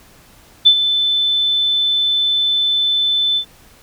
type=tone with ADSR envelope; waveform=sine; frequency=3520 Hz; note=A7; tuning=in tune; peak=-3 dBFS; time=0.65-3.45 s; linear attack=18 ms; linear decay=74 ms; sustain=-10 dB; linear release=83 ms; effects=pink hiss -47 dBFS RMS until 3.82 s